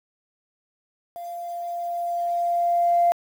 sine tone with level ramp, 693 Hz, F5, 14 cents flat, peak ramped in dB -32 to -14 dBFS, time 1.16-3.12 s, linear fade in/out 0 ms, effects tanh soft clip ceiling -10 dBFS + 8-bit

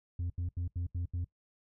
sine tone bursts, 87.4 Hz, F2, 2 cents sharp, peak -29 dBFS, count 6, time 0.19-1.245 s, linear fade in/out 5 ms, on 110 ms, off 79 ms, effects noise-tail reverb RT60 0.1 s tail -21 dB re dry + tanh soft clip ceiling -31 dBFS

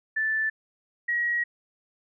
sine tone pair in turn, 1758 / 1903.7 Hz, A6 / A#6, -2 / +36 cents, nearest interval minor second, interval 138 cents, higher second, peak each -23 dBFS, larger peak neither, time 0.16-0.5 / 1.08-1.44 s, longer second, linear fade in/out 10 ms, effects none

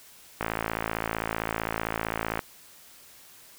click train, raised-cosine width 0.5 ms, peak -12 dBFS, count 111, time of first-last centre 0.41-2.392 s, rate 55.5 Hz, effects white hiss -52 dBFS RMS until 3.58 s

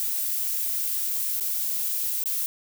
violet noise with dropouts, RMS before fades -27 dBFS, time 0-2.46 s, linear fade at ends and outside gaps 0 ms, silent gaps 1.399-1.408 / 2.237-2.257 s, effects none

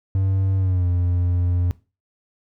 triangle tone with pitch glide, 96 to 88.54 Hz, G2 to F2, -36 to +24 cents, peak -15 dBFS, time 0.15-1.71 s, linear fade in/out 0 ms, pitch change -140 cents, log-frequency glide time 0.57-0.87 s, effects noise-tail reverb RT60 0.3 s tail -19 dB re dry

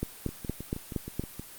two click trains, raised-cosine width 3 ms, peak -24 / -16 dBFS, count 8 / 6, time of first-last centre 0.29-1.396 / 0.03-1.196 s, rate 6.33 / 4.29 Hz, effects white hiss -47 dBFS RMS until 1.58 s + Opus 32 kbps

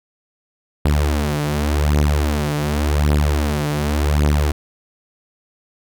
sawtooth beating tone pair, 73.42 / 74.3 Hz, D2 / D2, 0 / +21 cents, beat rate 0.88 Hz, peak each -14 / -15 dBFS, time 0.85-4.52 s, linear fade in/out 5 ms, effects none

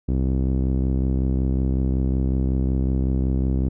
sawtooth tone with low-pass filter, 65.4 Hz, C2, in tune, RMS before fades -21 dBFS, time 0.08-3.69 s, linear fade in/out 10 ms, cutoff 300 Hz, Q 1.4, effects none

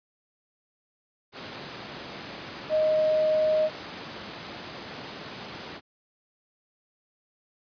sine tone in noise, 622 Hz, D#5, 1 cent flat, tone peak -20 dBFS, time 2.69-3.7 s, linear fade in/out 50 ms, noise pink, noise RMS -38 dBFS, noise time 1.32-5.81 s, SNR +15 dB, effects high-pass 150 Hz 12 dB/octave + resampled to 11025 Hz

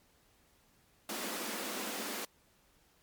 pink high-pass noise, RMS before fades -39 dBFS, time 1.09-2.25 s, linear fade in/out 2 ms, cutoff 190 Hz, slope 96 dB/octave, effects pink hiss -68 dBFS RMS until 3.02 s + MP3 96 kbps

